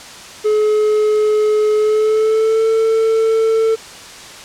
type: tone with pitch glide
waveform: triangle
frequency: 426.2 to 446.1 Hz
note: G#4 to A4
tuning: +45 to +24 cents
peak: -9 dBFS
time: 0.44-3.76 s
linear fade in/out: 20 ms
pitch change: +79 cents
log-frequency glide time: 1.77-2.65 s
effects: white hiss -34 dBFS RMS until 4.44 s + low-pass 7000 Hz 12 dB/octave